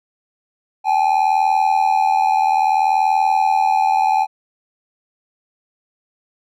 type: ring-modulated tone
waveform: triangle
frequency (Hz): 818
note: G#5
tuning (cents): -26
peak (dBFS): -8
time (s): 0.84-4.27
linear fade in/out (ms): 50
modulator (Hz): 40.3
effects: none